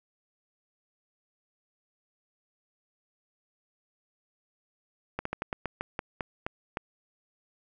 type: slowing click train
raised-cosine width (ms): 0.5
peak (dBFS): -16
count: 11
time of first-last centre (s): 5.19-6.771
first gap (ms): 64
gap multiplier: 1.19
effects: none